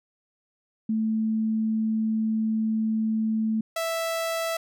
sine / sawtooth tone pair in turn, 220 / 659.3 Hz, A3 / E5, 0 / 0 cents, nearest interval octave + perfect fifth, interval 1900 cents, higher second, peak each -22 dBFS, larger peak neither, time 0.89-3.61 / 3.76-4.57 s, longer first, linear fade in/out 5 ms, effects none

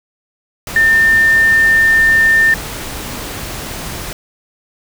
sine tone in noise, 1800 Hz, A6, 39 cents sharp, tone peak -7 dBFS, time 0.76-2.54 s, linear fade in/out 2 ms, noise pink, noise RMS -25 dBFS, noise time 0.67-4.13 s, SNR +15 dB, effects none

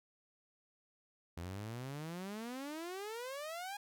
sawtooth exponential sweep, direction up, 82.41 to 830.6 Hz, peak -38 dBFS, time 1.37-3.77 s, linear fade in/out 5 ms, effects none

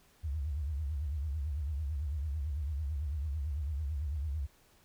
sine tone with vibrato, 73.42 Hz, D2, in tune, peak -32 dBFS, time 0.23-4.47 s, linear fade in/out 20 ms, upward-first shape triangle, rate 9 Hz, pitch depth 210 cents each way, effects pink hiss -65 dBFS RMS until 4.84 s

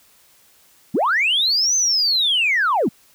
sine linear two-way sweep, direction up then down, 155.56 to 6250 to 155.56 Hz, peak -14 dBFS, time 0.94-2.89 s, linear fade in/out 10 ms, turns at 1.76 s, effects tanh soft clip ceiling -11 dBFS + white hiss -54 dBFS RMS until 3.14 s

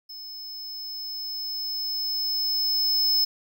square tone with level ramp, 5210 Hz, E8, 21 cents flat, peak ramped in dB -38 to -19 dBFS, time 0.09-3.25 s, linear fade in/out 10 ms, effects none

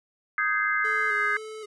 sine chord, Ab major seventh, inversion second, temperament just, 1245.9 / 1557.4 / 1661.2 / 2077 Hz, Eb6 / G6 / Ab6 / C7, +2 / -12 / 0 / -13 cents, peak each -28 dBFS, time 0.38-1.37 s, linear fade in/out 2 ms
square tone with vibrato, 425.7 Hz, G#4, 43 cents sharp, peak -37 dBFS, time 0.84-1.66 s, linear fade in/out 10 ms, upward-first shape square, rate 1.9 Hz, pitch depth 37 cents each way
effects resampled to 24000 Hz

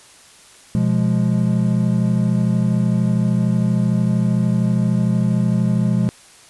triangle chord, F diminished, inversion second, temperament equal, 123.47 / 174.61 / 207.7 Hz, Cb3 / F3 / Ab3, 0 / 0 / 0 cents, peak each -17 dBFS, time 0.75-6.09 s, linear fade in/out 0 ms, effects white hiss -46 dBFS RMS until 6.49 s + resampled to 24000 Hz

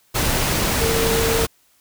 sine tone in noise, 454.4 Hz, A#4, 44 cents flat, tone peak -20 dBFS, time 0.8-1.46 s, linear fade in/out 20 ms, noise pink, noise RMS -20 dBFS, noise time 0.14-1.47 s, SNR -3 dB, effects white hiss -59 dBFS RMS until 1.8 s

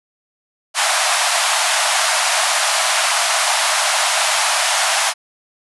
pink band-pass noise, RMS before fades -17 dBFS, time 0.74-5.14 s, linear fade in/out 50 ms, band 620 to 11000 Hz, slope 96 dB/octave, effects none

